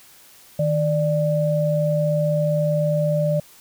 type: tone pair together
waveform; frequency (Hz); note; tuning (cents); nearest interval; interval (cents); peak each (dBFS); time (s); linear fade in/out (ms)
sine; 155.81 / 591; D#3 / D5; +3 / +11; octave + major seventh; 2308; -20; 0.59-3.4; 5
effects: white hiss -49 dBFS RMS until 3.6 s